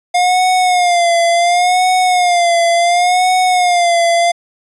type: tone with vibrato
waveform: square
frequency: 709 Hz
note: F5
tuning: 26 cents sharp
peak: -10 dBFS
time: 0.14-4.32 s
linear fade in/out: 10 ms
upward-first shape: sine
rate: 0.7 Hz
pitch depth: 72 cents each way
effects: resampled to 24000 Hz